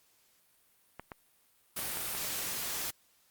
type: clicks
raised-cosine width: 0.5 ms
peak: -26 dBFS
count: 5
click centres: 0.996 / 1.118 / 1.791 / 1.971 / 2.15 s
type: noise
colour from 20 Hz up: white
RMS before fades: -36 dBFS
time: 1.76-2.91 s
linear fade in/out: 10 ms
effects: white hiss -68 dBFS RMS until 3.3 s + Opus 48 kbps

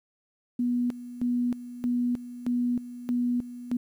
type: tone with tremolo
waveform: sine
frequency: 243.9 Hz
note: B3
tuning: 21 cents flat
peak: -23 dBFS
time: 0.59-3.77 s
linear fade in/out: 5 ms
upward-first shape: square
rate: 1.6 Hz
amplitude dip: 80%
effects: 10-bit

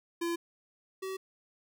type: tone pair in turn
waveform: square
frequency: 340 / 381 Hz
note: F4 / G4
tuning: -46 / -49 cents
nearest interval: major second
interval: 197 cents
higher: second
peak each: -31 / -36 dBFS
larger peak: first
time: 0.21-0.36 / 1.02-1.17 s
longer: neither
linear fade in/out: 10 ms
effects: none

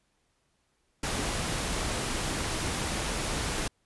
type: noise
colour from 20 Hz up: pink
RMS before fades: -31 dBFS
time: 1.03-3.68 s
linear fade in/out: 5 ms
effects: pink hiss -73 dBFS RMS until 3.85 s + resampled to 24000 Hz

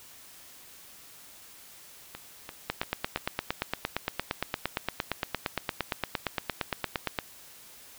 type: two click trains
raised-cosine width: 0.3 ms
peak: -22 / -11 dBFS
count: 4 / 40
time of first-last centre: 2.15-3.174 / 2.7-7.188 s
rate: 2.93 / 8.69 Hz
effects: white hiss -51 dBFS RMS until 7.98 s

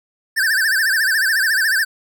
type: tone with vibrato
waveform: square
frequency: 1661.2 Hz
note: G#6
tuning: in tune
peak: -15 dBFS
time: 0.36-1.85 s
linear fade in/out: 20 ms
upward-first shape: sine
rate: 14 Hz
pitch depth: 160 cents each way
effects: none

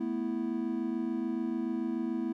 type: chord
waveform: triangle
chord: A suspended second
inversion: none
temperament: equal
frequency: 220 / 246.9 / 329.6 Hz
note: A3 / B3 / E4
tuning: 0 / 0 / 0 cents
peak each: -34 / -32 / -32 dBFS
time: 0-2.33 s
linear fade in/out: 10 ms
effects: none

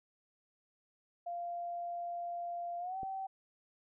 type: tone with pitch glide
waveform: sine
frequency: 694 to 770 Hz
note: F5 to G5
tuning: -11 to -31 cents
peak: -37 dBFS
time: 1.26-3.27 s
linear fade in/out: 10 ms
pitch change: +180 cents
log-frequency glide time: 2.79-2.98 s
type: click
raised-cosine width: 2 ms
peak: -33 dBFS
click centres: 3.032 s
effects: none

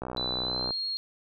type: click train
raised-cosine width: 1 ms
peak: -20 dBFS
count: 44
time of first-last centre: 0.02-0.707 s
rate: 62.6 Hz
type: tone with pitch glide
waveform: sine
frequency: 3987 to 4273 Hz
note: B7 to C8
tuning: +16 to +36 cents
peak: -29 dBFS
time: 0.17-0.97 s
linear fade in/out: 0 ms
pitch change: +120 cents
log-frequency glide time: 0.42-0.79 s
effects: none

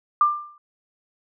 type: tone with exponential decay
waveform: sine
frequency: 1190 Hz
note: D6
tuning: 22 cents sharp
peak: -11 dBFS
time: 0.21-0.58 s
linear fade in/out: 2 ms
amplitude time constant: 79 ms
effects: none

